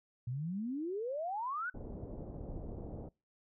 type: exponential sweep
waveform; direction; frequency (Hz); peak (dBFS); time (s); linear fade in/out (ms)
sine; up; 116.54 to 1530; -35; 0.27-1.7; 5
type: low-pass noise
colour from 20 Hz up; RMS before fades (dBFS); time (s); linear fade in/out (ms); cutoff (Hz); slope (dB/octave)
pink; -44; 1.74-3.09; 10; 610; 24
effects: noise-tail reverb RT60 0.3 s tail -26 dB re dry